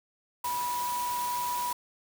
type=tone in noise; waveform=sine; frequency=977 Hz; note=B5; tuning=19 cents flat; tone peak=-29 dBFS; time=0.44-1.73 s; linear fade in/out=5 ms; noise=white; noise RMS=-38 dBFS; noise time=0.44-1.73 s; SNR=+6 dB; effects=none